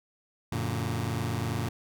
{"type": "chord", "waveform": "sawtooth", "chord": "Gb augmented", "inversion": "none", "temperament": "just", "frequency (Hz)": [92.5, 115.62, 144.53], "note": ["Gb2", "Bb2", "D3"], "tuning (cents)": [0, -14, -27], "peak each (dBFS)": [-30, -27, -31], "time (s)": [0.52, 1.69], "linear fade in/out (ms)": 5, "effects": []}